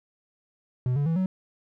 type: tone with pitch steps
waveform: triangle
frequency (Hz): 125.6 / 143.45 / 163.83 / 187.1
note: B2 / D3 / E3 / F#3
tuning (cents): +30 / -40 / -10 / +20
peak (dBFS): -20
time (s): 0.86-1.26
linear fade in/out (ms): 2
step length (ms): 100
effects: none